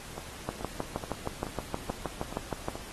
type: two click trains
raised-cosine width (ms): 1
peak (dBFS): -17 / -24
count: 15 / 7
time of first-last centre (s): 0.49-2.684 / 0.18-2.755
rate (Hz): 6.38 / 2.33
effects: pink hiss -45 dBFS RMS until 2.92 s + AAC 32 kbps